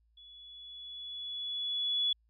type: tone with level ramp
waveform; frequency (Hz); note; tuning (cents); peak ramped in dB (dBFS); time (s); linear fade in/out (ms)
sine; 3407; G#7; +44; -52 to -26; 0.17-2.13; 5
effects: added 56 Hz sine -67 dBFS peak until 2.29 s